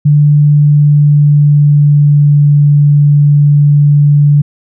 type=tone with pitch glide; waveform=sine; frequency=147.3 to 145.61 Hz; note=D3 to D3; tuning=+6 to -14 cents; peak=-3 dBFS; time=0.05-4.42 s; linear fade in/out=10 ms; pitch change=-20 cents; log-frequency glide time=0.44-2.51 s; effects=none